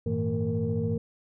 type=tone cluster; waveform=sine; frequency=97.7 / 111.6 / 160.5 / 226.3 / 463.1 Hz; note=G2 / A2 / E3 / A3 / A#4; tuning=-5 / +25 / -46 / +49 / -11 cents; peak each=-31 dBFS; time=0.06-0.98 s; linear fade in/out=5 ms; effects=tanh soft clip ceiling -17 dBFS